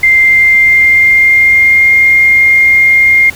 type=tone with pitch glide; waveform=sine; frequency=2094 to 2121 Hz; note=C7 to C7; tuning=+1 to +23 cents; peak=-3 dBFS; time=0.03-3.3 s; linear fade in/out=5 ms; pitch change=+22 cents; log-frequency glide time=0.22-1.89 s; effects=added 86 Hz sine -34 dBFS peak until 3.35 s + pink hiss -30 dBFS RMS until 3.35 s